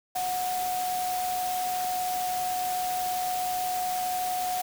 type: tone in noise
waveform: sine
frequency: 732 Hz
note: F#5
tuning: 19 cents flat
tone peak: -27 dBFS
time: 0.15-4.62 s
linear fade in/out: 10 ms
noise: white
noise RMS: -36 dBFS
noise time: 0.15-4.62 s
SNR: +6 dB
effects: none